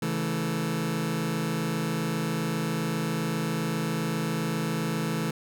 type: chord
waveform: sawtooth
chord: A major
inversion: first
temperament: just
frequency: 137.5 / 165 / 220 Hz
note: C#3 / E3 / A3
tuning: -14 / +2 / 0 cents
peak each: -30 / -25 / -27 dBFS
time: 0.02-5.31 s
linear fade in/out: 5 ms
effects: none